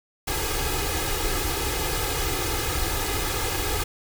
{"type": "noise with comb filter", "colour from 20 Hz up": "pink", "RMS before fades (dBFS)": -26, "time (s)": [0.27, 3.84], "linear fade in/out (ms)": 10, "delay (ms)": 2.4, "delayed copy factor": 0.95, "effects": []}